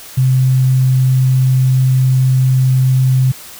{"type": "tone", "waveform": "sine", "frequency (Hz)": 130, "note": "C3", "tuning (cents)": -11, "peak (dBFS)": -8, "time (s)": [0.17, 3.32], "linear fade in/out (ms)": 10, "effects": ["white hiss -34 dBFS RMS until 3.59 s"]}